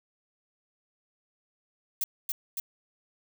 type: noise with echo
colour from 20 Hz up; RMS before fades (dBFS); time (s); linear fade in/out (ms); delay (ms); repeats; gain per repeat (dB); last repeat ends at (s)
violet; -29; 2.01-2.04; 2; 280; 2; -2; 2.6
effects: none